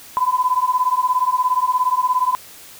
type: beating tone pair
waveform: sine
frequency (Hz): 999 / 1016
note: B5 / B5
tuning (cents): +20 / +49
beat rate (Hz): 17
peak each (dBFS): -18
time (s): 0.17-2.35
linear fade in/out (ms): 0
effects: white hiss -41 dBFS RMS until 2.79 s